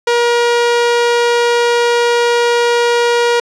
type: tone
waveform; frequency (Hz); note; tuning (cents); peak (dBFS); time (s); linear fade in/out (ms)
sawtooth; 475.9; A#4; +36; -6; 0.07-3.4; 5
effects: low-pass 6000 Hz 12 dB/octave